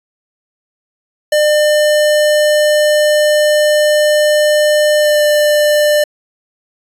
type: tone with pitch glide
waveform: square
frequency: 600 to 595.9 Hz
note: D5 to D5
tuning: +37 to +25 cents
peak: -9 dBFS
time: 1.32-6.04 s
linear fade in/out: 5 ms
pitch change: -12 cents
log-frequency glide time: 4.99-5.23 s
effects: resampled to 32000 Hz